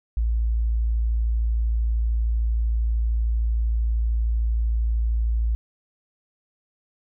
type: tone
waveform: sine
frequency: 56.5 Hz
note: A1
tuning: 47 cents sharp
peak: -19 dBFS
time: 0.17-5.55 s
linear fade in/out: 0 ms
effects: none